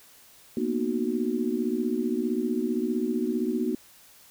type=chord; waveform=sine; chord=B major seventh; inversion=third; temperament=just; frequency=231.5 / 246.9 / 308.7 / 370.4 Hz; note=A#3 / B3 / D#4 / F#4; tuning=-12 / 0 / -14 / +2 cents; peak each=-30 / -29 / -31 / -30 dBFS; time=0.57-3.75 s; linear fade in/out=2 ms; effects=white hiss -54 dBFS RMS until 4.3 s